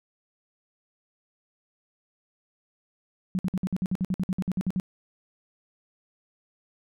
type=tone bursts; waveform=sine; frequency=185 Hz; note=F#3; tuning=in tune; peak=-23 dBFS; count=16; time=3.35-4.799 s; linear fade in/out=0 ms; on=39 ms; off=55 ms; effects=none